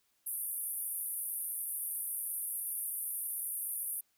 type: band-pass noise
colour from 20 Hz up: pink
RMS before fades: -38 dBFS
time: 0.26-4.01 s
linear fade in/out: 10 ms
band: 9400 to 14000 Hz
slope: 96 dB/octave
effects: white hiss -75 dBFS RMS until 4.17 s